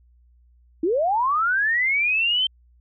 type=linear sweep; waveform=sine; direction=up; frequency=303.3 to 3131 Hz; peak=-18 dBFS; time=0.83-2.47 s; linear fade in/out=5 ms; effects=added 60 Hz sine -53 dBFS peak until 2.8 s